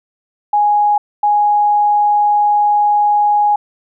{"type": "tone pair in turn", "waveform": "sine", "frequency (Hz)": [830, 830], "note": ["G#5", "G#5"], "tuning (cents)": [-1, -1], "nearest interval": "unison", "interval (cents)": 0, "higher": "neither", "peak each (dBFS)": -9, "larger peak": "neither", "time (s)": [[0.53, 0.98], [1.23, 3.56]], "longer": "second", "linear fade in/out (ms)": 5, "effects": []}